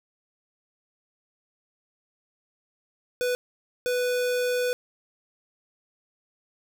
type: tone bursts at uneven times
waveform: square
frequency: 495 Hz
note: B4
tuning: 4 cents sharp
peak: -24 dBFS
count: 2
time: 3.21-3.35 / 3.86-4.73 s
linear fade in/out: 0 ms
effects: none